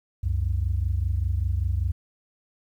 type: tone pair together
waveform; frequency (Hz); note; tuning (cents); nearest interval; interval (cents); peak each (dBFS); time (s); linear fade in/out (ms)
sine; 66.9 / 92.02; C2 / F#2; +39 / -9; tritone; 552; -24 / -24; 0.23-1.92; 10
effects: tanh soft clip ceiling -15 dBFS + 10-bit